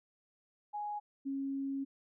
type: tone pair in turn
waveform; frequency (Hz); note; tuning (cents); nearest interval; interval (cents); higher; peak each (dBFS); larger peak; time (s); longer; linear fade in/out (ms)
sine; 832 / 273.5; G#5 / C#4; +3 / -23; octave + perfect fifth; 1926; first; -36 / -34; second; 0.73-1 / 1.25-1.85; second; 20
effects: none